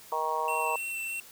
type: harmonic tone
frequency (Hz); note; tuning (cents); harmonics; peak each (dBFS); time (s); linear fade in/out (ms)
157.3; D#3; +19; 3 / 4 / 5 / 6 / 7; -36 / -36 / -36 / -30 / -34; 0.12-0.76; 2
type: tone with vibrato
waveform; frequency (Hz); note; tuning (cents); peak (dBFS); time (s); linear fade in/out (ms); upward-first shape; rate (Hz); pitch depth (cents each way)
square; 2700; E7; +41; -33; 0.48-1.2; 2; sine; 3.3; 12
effects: white hiss -51 dBFS RMS until 1.31 s